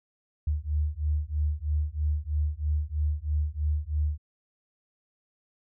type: beating tone pair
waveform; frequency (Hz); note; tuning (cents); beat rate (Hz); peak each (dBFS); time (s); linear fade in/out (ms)
sine; 73.8 / 76.9; D2 / D#2; +9 / -20; 3.1; -28; 0.47-4.18; 5
effects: none